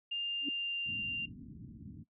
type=tone with pitch glide; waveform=sine; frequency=2804 to 2783 Hz; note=F7 to F7; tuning=+6 to -7 cents; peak=-33 dBFS; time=0.11-1.26 s; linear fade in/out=10 ms; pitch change=-13 cents; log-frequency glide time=0.23-1.01 s
type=tone with exponential growth; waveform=sine; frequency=284.7 Hz; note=C#4; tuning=46 cents sharp; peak=-31 dBFS; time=0.41-0.49 s; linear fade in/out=5 ms; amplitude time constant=17 ms
type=low-pass noise; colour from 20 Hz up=pink; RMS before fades=-45 dBFS; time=0.85-2.04 s; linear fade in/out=20 ms; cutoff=290 Hz; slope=48 dB/octave
effects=noise-tail reverb RT60 0.1 s tail -19 dB re dry + high-pass 100 Hz 12 dB/octave